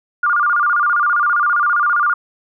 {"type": "tone with vibrato", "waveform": "sine", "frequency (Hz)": 1298, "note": "E6", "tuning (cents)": -27, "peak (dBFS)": -12, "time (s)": [0.23, 2.14], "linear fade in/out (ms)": 5, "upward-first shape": "square", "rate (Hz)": 15, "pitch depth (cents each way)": 160, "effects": []}